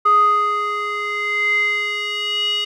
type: tone with band-pass filter sweep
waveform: square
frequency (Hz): 415.3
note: G#4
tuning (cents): 0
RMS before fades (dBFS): -19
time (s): 0.05-2.65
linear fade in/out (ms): 10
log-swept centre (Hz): 1200 to 3100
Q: 7.8
effects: none